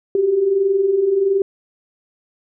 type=tone pair together; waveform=sine; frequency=371.8 / 393.2 Hz; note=F#4 / G4; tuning=+8 / +5 cents; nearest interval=minor second; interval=97 cents; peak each=-22 / -14 dBFS; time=0.15-1.42 s; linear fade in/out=2 ms; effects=none